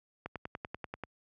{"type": "click train", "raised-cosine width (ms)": 0.5, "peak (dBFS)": -23, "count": 9, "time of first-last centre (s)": [0.26, 1.037], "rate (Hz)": 10.3, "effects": ["high-pass 60 Hz 12 dB/octave"]}